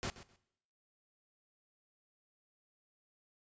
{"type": "noise with echo", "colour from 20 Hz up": "pink", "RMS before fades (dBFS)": -38, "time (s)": [0.03, 0.1], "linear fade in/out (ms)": 0, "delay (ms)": 130, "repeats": 2, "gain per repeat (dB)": -15, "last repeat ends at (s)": 0.36, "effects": ["noise-tail reverb RT60 0.8 s tail -21 dB re dry", "resampled to 16000 Hz"]}